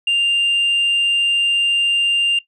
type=tone; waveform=sine; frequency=2794 Hz; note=F7; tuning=in tune; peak=-11 dBFS; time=0.07-2.39 s; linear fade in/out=5 ms; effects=noise-tail reverb RT60 0.1 s tail -19 dB re dry + tanh soft clip ceiling -12 dBFS